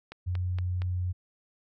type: click train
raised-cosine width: 0.3 ms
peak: -25 dBFS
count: 4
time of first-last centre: 0.12-0.819 s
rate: 4.29 Hz
type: tone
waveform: sine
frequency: 90.3 Hz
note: F#2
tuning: 42 cents flat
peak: -27 dBFS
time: 0.26-1.13 s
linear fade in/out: 20 ms
effects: none